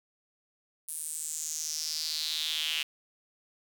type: tone with high-pass filter sweep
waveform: square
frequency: 77.78 Hz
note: D#2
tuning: in tune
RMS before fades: -34 dBFS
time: 0.88-2.83 s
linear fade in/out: 5 ms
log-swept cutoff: 10000 to 2800 Hz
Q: 4.9
effects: none